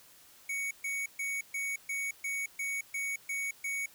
square tone bursts, 2232 Hz, C#7, 11 cents sharp, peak -33 dBFS, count 10, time 0.49-3.86 s, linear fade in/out 5 ms, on 220 ms, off 130 ms, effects white hiss -58 dBFS RMS until 3.94 s

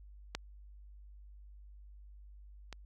clicks, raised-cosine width 0.2 ms, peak -18 / -27 dBFS, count 2, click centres 0.35 / 2.727 s, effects added 50 Hz sine -51 dBFS peak until 2.85 s + AAC 48 kbps

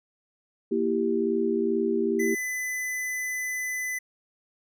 sine chord, E diminished, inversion second, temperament equal, 233.1 / 329.6 / 392 Hz, Bb3 / E4 / G4, 0 / 0 / 0 cents, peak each -28 / -28 / -25 dBFS, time 0.71-2.35 s, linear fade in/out 10 ms
square tone, 2008 Hz, B6, 28 cents sharp, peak -29 dBFS, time 2.19-3.99 s, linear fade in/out 10 ms
effects none

